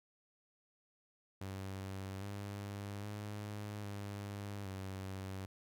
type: tone with pitch steps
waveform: sawtooth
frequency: 96.4 / 100.9 / 103.9 / 101.2 / 95.8 Hz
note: G2 / G#2 / G#2 / G#2 / G2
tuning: -28 / -49 / +1 / -44 / -39 cents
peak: -38 dBFS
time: 1.41-5.46 s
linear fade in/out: 5 ms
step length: 810 ms
effects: none